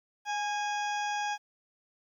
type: harmonic tone with a mistuned harmonic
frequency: 830.6 Hz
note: G#5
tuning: in tune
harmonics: 1 / 2 / 3 / 4 / 6 / 7 / 8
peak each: -31 / -37 / -41 / -43 / -47 / -48 / -49 dBFS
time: 0.25-1.38 s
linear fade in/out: 50 ms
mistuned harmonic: 2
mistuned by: -29 cents
effects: 11-bit